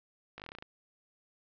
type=slowing click train; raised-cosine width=0.3 ms; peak=-28 dBFS; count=10; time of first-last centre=0.38-0.624 s; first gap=18 ms; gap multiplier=1.1; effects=low-pass 5000 Hz 12 dB/octave